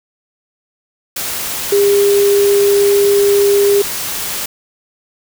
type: tone in noise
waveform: sine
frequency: 403.4 Hz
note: G4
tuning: 50 cents sharp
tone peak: -8 dBFS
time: 1.72-3.82 s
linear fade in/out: 5 ms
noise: white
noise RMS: -21 dBFS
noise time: 1.16-4.46 s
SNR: +10 dB
effects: none